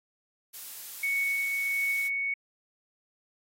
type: noise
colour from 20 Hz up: blue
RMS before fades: -41 dBFS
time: 0.53-2.09 s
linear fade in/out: 20 ms
type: tone with tremolo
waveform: sine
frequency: 2222 Hz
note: C#7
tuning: 4 cents sharp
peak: -25 dBFS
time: 1.03-2.34 s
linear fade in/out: 5 ms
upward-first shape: sine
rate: 1.5 Hz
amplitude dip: 25%
effects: AAC 48 kbps